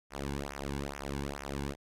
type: tone with flanger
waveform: sawtooth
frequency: 70 Hz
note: C#2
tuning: 18 cents sharp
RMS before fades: -38 dBFS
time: 0.1-1.76 s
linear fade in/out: 50 ms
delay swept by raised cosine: 0.23 to 1.63 ms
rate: 2.3 Hz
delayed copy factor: -0.9
effects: low-pass 12000 Hz 12 dB/octave